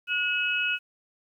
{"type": "tone cluster", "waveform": "sine", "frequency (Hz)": [1450, 2568, 2923], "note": ["F#6", "E7", "F#7"], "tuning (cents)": [-35, -46, -22], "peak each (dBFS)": [-29, -26, -32], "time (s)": [0.07, 0.79], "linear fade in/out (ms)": 50, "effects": ["10-bit"]}